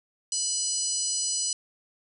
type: harmonic tone with a mistuned harmonic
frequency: 987.8 Hz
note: B5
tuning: in tune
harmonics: 3 / 4 / 5 / 6 / 7 / 8 / 9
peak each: -41 / -36 / -34 / -32 / -39 / -29 / -36 dBFS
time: 0.32-1.53 s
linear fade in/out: 2 ms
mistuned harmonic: 4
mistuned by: +87 cents
effects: none